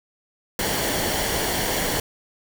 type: noise with comb filter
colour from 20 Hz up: pink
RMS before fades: -24 dBFS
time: 0.59-2 s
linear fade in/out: 2 ms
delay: 0.79 ms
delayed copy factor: -0.5
effects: none